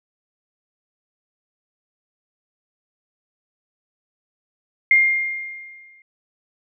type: tone with exponential decay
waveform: sine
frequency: 2117 Hz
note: C7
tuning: 20 cents sharp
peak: -9 dBFS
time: 4.91-6.02 s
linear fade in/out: 2 ms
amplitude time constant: 240 ms
effects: none